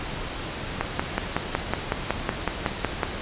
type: click train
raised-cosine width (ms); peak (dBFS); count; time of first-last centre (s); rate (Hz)
0.5; -7; 13; 0.81-3.032; 5.4
effects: pink hiss -32 dBFS RMS until 3.21 s + resampled to 8000 Hz